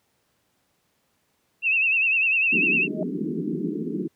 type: tone with vibrato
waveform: sine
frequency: 2643 Hz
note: E7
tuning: 4 cents sharp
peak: -18 dBFS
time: 1.62-2.88 s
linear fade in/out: 50 ms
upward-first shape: sine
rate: 10 Hz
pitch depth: 75 cents each way
type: band-pass noise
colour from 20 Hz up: pink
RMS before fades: -28 dBFS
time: 2.52-4.08 s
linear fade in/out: 10 ms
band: 160 to 420 Hz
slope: 96 dB/octave
type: tone with exponential growth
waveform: sine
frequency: 622.3 Hz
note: D#5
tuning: in tune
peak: -24 dBFS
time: 2.83-3.03 s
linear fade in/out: 2 ms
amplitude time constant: 42 ms
effects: pink hiss -69 dBFS RMS until 4.15 s + high-pass 100 Hz 12 dB/octave